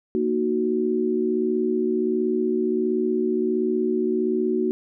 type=chord; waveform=sine; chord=D# minor; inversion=second; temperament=equal with one note detuned; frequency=233.1 / 308.6 / 370 Hz; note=A#3 / D#4 / F#4; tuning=0 / -14 / 0 cents; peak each=-25 / -27 / -22 dBFS; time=0.15-4.71 s; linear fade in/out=0 ms; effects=none